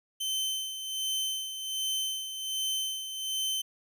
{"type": "tone with tremolo", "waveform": "sawtooth", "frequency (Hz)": 3080, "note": "G7", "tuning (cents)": -31, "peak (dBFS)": -25, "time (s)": [0.2, 3.62], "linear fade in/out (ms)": 10, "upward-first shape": "sine", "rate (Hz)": 1.3, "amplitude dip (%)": 60, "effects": []}